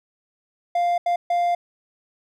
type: tone bursts at uneven times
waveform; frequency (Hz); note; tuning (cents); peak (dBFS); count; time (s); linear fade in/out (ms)
triangle; 698.5; F5; 0; -16; 3; 0.75-0.98 / 1.06-1.16 / 1.3-1.55; 5
effects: none